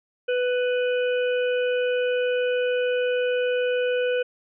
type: harmonic tone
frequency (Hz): 496.3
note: B4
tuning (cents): +8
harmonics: 1 / 3 / 5 / 6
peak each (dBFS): -21 / -31 / -35 / -37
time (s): 0.28-4.23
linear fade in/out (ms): 10
effects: none